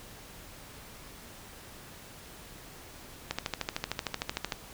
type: click train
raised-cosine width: 0.2 ms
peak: -13 dBFS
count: 17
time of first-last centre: 3.31-4.522 s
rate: 13.2 Hz
effects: pink hiss -49 dBFS RMS until 4.73 s